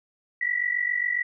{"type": "tone pair together", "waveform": "sine", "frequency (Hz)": [1928.2, 1975.5], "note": ["B6", "B6"], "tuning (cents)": [-42, 0], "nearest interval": "unison", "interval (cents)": 42, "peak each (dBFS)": [-26, -26], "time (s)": [0.41, 1.23], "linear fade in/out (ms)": 5, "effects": []}